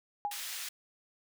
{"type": "tone with exponential decay", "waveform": "sine", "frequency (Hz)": 822, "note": "G#5", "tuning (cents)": -18, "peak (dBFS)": -27, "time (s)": [0.25, 0.41], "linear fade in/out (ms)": 0, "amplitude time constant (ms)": 33}
{"type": "high-pass noise", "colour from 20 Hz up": "pink", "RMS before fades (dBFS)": -40, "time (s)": [0.31, 0.69], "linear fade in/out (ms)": 5, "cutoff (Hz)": 2200, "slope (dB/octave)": 12}
{"effects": []}